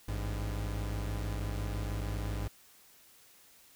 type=tone pair together; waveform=45% pulse; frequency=53.34 / 100.7 Hz; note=G#1 / G2; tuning=+47 / +47 cents; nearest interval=major seventh; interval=1100 cents; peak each=-35 / -37 dBFS; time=0.08-2.48 s; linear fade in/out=5 ms; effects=white hiss -60 dBFS RMS until 3.75 s